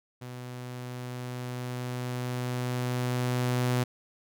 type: tone with level ramp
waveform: sawtooth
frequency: 124.5 Hz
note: B2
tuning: 14 cents sharp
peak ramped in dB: -35 to -20 dBFS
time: 0.21-3.84 s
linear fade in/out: 10 ms
effects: none

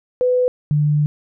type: tone pair in turn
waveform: sine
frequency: 500 / 148.65 Hz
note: B4 / D3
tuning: +21 / +21 cents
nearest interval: octave + major sixth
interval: 2100 cents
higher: first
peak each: -13 dBFS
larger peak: neither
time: 0.21-0.48 / 0.71-1.06 s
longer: second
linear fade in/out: 0 ms
effects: none

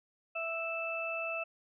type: harmonic tone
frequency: 659.3 Hz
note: E5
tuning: in tune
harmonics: 1 / 2 / 4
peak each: -38 / -42 / -36 dBFS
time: 0.35-1.44 s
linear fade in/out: 10 ms
effects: none

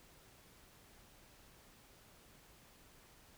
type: silence
effects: pink hiss -63 dBFS RMS until 3.37 s

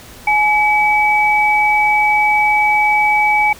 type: tone pair together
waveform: sine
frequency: 844 / 2286 Hz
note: G#5 / D7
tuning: +28 / -47 cents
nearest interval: octave + perfect fourth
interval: 1725 cents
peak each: -13 dBFS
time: 0.27-3.53 s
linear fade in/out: 5 ms
effects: pink hiss -38 dBFS RMS until 3.59 s

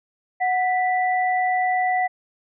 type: tone pair together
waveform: sine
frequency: 736.8 / 1975 Hz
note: F#5 / B6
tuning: -7 / 0 cents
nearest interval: octave + perfect fourth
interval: 1707 cents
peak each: -19 / -25 dBFS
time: 0.4-2.08 s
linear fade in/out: 20 ms
effects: none

